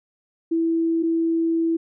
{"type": "tone pair in turn", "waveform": "sine", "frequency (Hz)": [329.6, 329.6], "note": ["E4", "E4"], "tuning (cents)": [0, 0], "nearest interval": "unison", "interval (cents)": 0, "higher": "neither", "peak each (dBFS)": [-18, -18], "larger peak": "neither", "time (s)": [[0.51, 1.03], [1.03, 1.77]], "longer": "second", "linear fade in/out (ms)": 10, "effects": []}